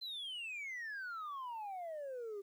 sine exponential sweep, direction down, 4127 to 390 Hz, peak -39 dBFS, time 0.01-2.42 s, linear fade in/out 20 ms, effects tanh soft clip ceiling -40 dBFS + 12-bit

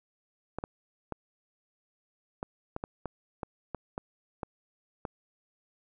clicks, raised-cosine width 1 ms, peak -20 dBFS, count 12, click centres 0.586 / 0.639 / 1.123 / 2.429 / 2.764 / 2.839 / 3.057 / 3.432 / 3.747 / 3.979 / 4.432 / 5.052 s, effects none

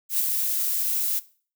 violet noise with ADSR envelope, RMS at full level -21 dBFS, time 0.09-1.2 s, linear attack 100 ms, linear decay 21 ms, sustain -4 dB, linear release 18 ms, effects noise-tail reverb RT60 0.4 s tail -18 dB re dry

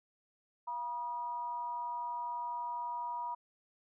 sine tone with amplitude modulation, 962 Hz, B5, 46 cents flat, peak -33 dBFS, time 0.67-3.35 s, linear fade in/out 10 ms, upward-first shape sine, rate 268 Hz, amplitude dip 55%, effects none

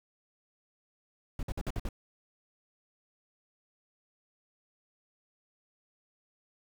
brown noise bursts, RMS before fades -33 dBFS, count 6, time 1.39-1.889 s, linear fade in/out 2 ms, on 39 ms, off 53 ms, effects none

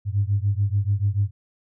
sine beating tone pair, 98 / 104.9 Hz, G2 / G#2, 0 / +18 cents, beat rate 6.9 Hz, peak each -21 / -22 dBFS, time 0.05-1.31 s, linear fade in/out 50 ms, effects tanh soft clip ceiling -11 dBFS

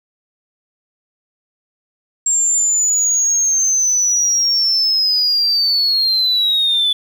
sine linear sweep, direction down, 7459 to 3457 Hz, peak -11 dBFS, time 2.26-6.93 s, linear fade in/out 5 ms, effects tanh soft clip ceiling -9 dBFS + 7-bit

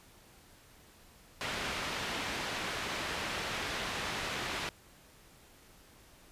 white low-pass noise, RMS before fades -37 dBFS, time 1.41-4.69 s, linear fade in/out 0 ms, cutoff 3000 Hz, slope 12 dB/octave, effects pink hiss -59 dBFS RMS until 6.31 s + resampled to 32000 Hz

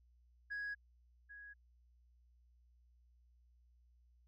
sine tone with echo, 1661.2 Hz, G#6, in tune, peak -38 dBFS, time 0.5-0.75 s, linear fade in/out 20 ms, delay 790 ms, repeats 1, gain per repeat -13 dB, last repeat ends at 1.54 s, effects tanh soft clip ceiling -38 dBFS + added 60 Hz sine -66 dBFS peak until 4.27 s

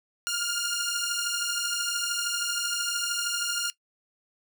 10% pulse beating tone pair, 1403 / 1416 Hz, F6 / F6, +8 / +23 cents, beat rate 13 Hz, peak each -22 dBFS, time 0.27-3.7 s, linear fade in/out 0 ms, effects noise-tail reverb RT60 0.1 s tail -18 dB re dry

